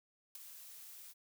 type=noise with ADSR envelope; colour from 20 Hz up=blue; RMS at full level=-43 dBFS; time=0.35-1.14 s; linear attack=3 ms; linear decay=10 ms; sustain=-10 dB; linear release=35 ms; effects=none